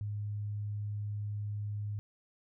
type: tone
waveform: sine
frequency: 103.83 Hz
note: G#2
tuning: in tune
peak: -34 dBFS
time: 0.01-1.99 s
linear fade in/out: 0 ms
effects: none